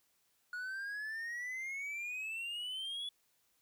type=exponential sweep; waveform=triangle; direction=up; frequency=1449 to 3425 Hz; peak=-37 dBFS; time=0.53-3.09 s; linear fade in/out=2 ms; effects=white hiss -75 dBFS RMS until 3.61 s